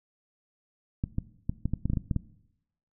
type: clicks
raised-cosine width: 5 ms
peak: -15 dBFS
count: 11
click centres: 1.039 / 1.184 / 1.495 / 1.656 / 1.736 / 1.856 / 1.9 / 1.934 / 1.972 / 2.112 / 2.163 s
effects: noise-tail reverb RT60 0.8 s tail -18 dB re dry